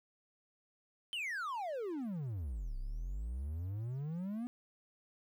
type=exponential two-way sweep; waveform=triangle; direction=down then up; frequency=3136 to 30.87 to 249 Hz; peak=-35 dBFS; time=1.13-4.47 s; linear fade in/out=0 ms; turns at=2.77 s; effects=12-bit